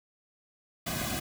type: noise with comb filter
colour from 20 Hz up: pink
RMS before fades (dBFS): -33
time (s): 0.86-1.2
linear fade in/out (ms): 10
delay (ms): 2.2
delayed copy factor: -1
effects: none